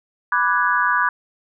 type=chord; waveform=sine; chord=G# half-diminished seventh; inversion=first; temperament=equal; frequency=987.8 / 1174.7 / 1480 / 1661.2 Hz; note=B5 / D6 / F#6 / G#6; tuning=0 / 0 / 0 / 0 cents; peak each=-21 dBFS; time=0.32-1.09 s; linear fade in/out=2 ms; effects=none